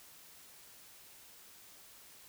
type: silence
effects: white hiss -57 dBFS RMS until 2.28 s